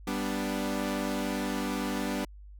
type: chord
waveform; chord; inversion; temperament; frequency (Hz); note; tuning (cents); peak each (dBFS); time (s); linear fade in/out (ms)
sawtooth; G major; none; equal; 196 / 246.9 / 293.7; G3 / B3 / D4; 0 / 0 / 0; -30; 0.07-2.25; 5
effects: added 50 Hz sine -45 dBFS peak until 2.59 s